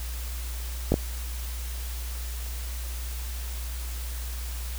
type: clicks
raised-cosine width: 2 ms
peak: -8 dBFS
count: 2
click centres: 0.92 / 0.941 s
effects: added 60 Hz sine -31 dBFS peak until 4.78 s + white hiss -41 dBFS RMS until 4.78 s